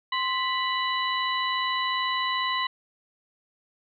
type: harmonic tone with a mistuned harmonic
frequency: 987.8 Hz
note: B5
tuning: in tune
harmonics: 1 / 2 / 3 / 4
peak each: -27 / -30 / -32 / -33 dBFS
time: 0.12-2.67 s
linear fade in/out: 5 ms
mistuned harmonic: 1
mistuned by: +92 cents
effects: none